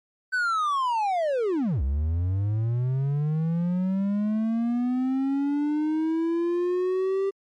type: linear two-way sweep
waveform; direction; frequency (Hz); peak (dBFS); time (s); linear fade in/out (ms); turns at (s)
triangle; down then up; 1535 to 64.2 to 394.3; -20; 0.32-7.31; 20; 1.82
effects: MP3 48 kbps